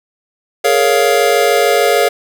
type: chord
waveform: square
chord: Bb minor seventh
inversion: third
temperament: just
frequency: 419.5 / 466.2 / 559.4 / 699.2 Hz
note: Ab4 / Bb4 / Db5 / F5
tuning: +17 / 0 / +16 / +2 cents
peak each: -16 dBFS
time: 0.64-2.09 s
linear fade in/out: 10 ms
effects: none